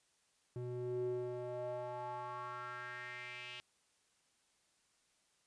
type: tone with band-pass filter sweep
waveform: square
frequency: 123.2 Hz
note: B2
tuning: 4 cents flat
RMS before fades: -43 dBFS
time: 0.56-3.6 s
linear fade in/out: 0 ms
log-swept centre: 250 to 2900 Hz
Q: 4
effects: white hiss -75 dBFS RMS until 5.46 s + resampled to 22050 Hz